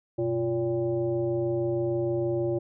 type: tone with frequency modulation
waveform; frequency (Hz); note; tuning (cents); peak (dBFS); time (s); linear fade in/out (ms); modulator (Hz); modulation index
sine; 349.2; F4; 0; -24; 0.18-2.59; 10; 224; 0.93
effects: none